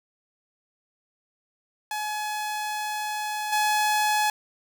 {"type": "tone with level steps", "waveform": "sawtooth", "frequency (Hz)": 847, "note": "G#5", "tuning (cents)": 34, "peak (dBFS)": [-24, -17], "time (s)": [1.91, 4.3], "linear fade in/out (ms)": 2, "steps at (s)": 3.52, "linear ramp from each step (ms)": 10, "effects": []}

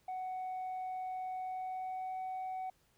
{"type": "tone with pitch glide", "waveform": "sine", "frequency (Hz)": [744, 749.6], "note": ["F#5", "F#5"], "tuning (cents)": [9, 22], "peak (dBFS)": -35, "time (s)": [0.08, 2.7], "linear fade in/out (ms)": 5, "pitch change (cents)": 13, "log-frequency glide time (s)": [1.39, 2.2], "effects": ["tanh soft clip ceiling -36 dBFS", "pink hiss -72 dBFS RMS until 2.97 s"]}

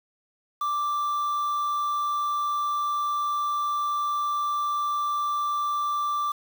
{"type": "tone with quantisation", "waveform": "triangle", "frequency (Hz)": 1174.7, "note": "D6", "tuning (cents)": 0, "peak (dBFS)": -22, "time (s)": [0.61, 6.32], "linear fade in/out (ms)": 5, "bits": 7, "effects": []}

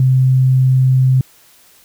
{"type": "tone", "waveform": "sine", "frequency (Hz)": 130.1, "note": "C3", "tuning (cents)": -9, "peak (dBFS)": -8, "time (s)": [0, 1.21], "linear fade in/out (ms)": 2, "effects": ["white hiss -48 dBFS RMS until 1.84 s"]}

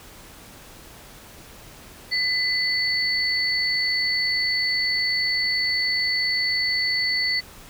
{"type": "tone pair together", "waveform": "sine", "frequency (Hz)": [2010, 4463], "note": ["B6", "C#8"], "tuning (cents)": [30, 11], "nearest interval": "octave + major second", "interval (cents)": 1381, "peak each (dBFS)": -23, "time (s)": [2.11, 7.41], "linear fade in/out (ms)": 20, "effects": ["pink hiss -45 dBFS RMS until 7.69 s"]}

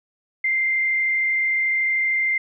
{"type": "tone with frequency modulation", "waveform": "sine", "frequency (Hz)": 2093, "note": "C7", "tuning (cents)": 0, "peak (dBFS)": -18, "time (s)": [0.44, 2.38], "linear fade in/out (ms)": 5, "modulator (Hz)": 33.4, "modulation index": 0.62, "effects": []}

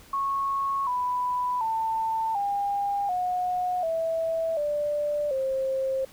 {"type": "tone with pitch steps", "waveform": "sine", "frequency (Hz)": [1100, 991.4, 893.5, 805.2, 725.7, 654.1, 589.5, 531.3], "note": ["C#6", "B5", "A5", "G5", "F#5", "E5", "D5", "C5"], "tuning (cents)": [-14, 6, 26, 46, -34, -14, 6, 26], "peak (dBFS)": -24, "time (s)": [0.13, 6.05], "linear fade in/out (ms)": 5, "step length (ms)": 740, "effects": ["pink hiss -52 dBFS RMS until 6.12 s"]}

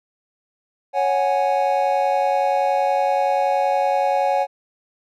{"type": "chord", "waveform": "triangle", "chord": "C# suspended fourth", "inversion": "none", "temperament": "equal", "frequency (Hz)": [554.4, 740, 830.6], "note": ["C#5", "F#5", "G#5"], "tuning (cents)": [0, 0, 0], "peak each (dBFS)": -19, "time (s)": [0.93, 4.47], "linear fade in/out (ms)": 50, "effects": []}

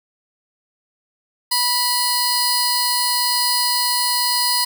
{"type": "tone cluster", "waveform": "sawtooth", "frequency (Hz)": [980, 4236, 4901], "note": ["B5", "C8", "D#8"], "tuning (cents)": [-14, 21, -27], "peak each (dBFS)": -18, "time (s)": [1.51, 4.65], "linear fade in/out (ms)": 10, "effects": []}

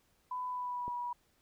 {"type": "tone with pitch glide", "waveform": "sine", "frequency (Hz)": [1000, 971], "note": ["B5", "B5"], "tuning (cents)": [21, -30], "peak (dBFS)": -35, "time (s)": [0.31, 1.13], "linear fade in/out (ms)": 5, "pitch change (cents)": -51, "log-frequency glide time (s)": [0.48, 0.94]}
{"type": "click", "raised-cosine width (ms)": 2, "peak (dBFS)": -32, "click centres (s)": 0.88}
{"effects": ["pink hiss -72 dBFS RMS until 1.41 s"]}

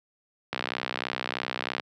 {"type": "click train", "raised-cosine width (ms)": 0.3, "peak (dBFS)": -12, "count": 81, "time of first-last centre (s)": [0.53, 1.798], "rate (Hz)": 63.1, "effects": ["high-pass 150 Hz 12 dB/octave"]}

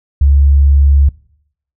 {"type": "tone", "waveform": "sine", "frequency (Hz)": 70.2, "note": "C#2", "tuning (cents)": 22, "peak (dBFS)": -5, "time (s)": [0.21, 1.09], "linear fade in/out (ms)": 5, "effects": ["noise-tail reverb RT60 0.7 s tail -22 dB re dry"]}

